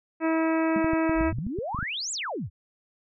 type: harmonic tone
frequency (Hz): 322.9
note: E4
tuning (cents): -36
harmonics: 1 / 2 / 3 / 4 / 5 / 6 / 7 / 8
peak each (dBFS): -23 / -29 / -33 / -35 / -37 / -39 / -40 / -41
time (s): 0.2-1.33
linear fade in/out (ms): 50
type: tone with exponential decay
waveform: sine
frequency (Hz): 212.1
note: G#3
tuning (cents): +37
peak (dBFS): -23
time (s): 0.76-0.85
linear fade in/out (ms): 2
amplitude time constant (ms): 19
type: clicks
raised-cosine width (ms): 5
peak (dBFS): -21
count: 11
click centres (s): 0.845 / 0.934 / 1.095 / 1.21 / 1.327 / 1.386 / 1.467 / 1.587 / 1.747 / 1.789 / 1.828
type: exponential two-way sweep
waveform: sine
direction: up then down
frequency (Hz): 35.22 to 8020 to 69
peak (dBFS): -29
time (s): 1.14-2.5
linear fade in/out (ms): 50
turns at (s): 2.12
effects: none